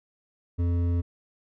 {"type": "tone with hard clipping", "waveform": "triangle", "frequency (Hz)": 86.6, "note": "F2", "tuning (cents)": -14, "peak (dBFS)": -24, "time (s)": [0.58, 1.02], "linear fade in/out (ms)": 20, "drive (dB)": 13, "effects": []}